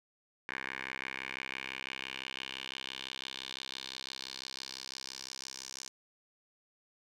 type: tone with band-pass filter sweep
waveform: 10% pulse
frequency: 65.9 Hz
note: C2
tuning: 13 cents sharp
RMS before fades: -43 dBFS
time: 0.49-5.89 s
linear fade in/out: 0 ms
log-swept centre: 1900 to 6000 Hz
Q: 3.2
effects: none